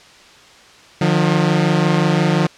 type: tone pair together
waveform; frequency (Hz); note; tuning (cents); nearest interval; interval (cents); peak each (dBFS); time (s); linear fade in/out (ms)
sawtooth; 152.51 / 178.2; D#3 / F3; -34 / +35; minor third; 269; -12; 1.01-2.47; 5
effects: white hiss -44 dBFS RMS until 2.57 s + low-pass 5000 Hz 12 dB/octave